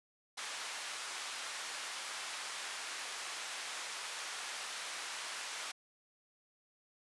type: band-pass noise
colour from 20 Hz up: pink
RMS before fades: -43 dBFS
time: 0.37-5.72 s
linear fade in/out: 10 ms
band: 1100 to 9400 Hz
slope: 12 dB/octave
effects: resampled to 24000 Hz